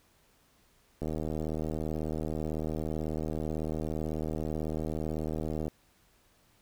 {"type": "click train", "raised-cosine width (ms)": 2, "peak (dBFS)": -21, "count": 365, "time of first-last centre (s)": [1.02, 5.681], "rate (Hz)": 78.1, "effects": ["pink hiss -66 dBFS RMS until 6.61 s"]}